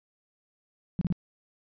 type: tone bursts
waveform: sine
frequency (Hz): 176.7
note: F3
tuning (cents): +21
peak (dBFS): -23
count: 3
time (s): 0.99-1.125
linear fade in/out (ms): 0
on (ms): 23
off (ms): 33
effects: resampled to 11025 Hz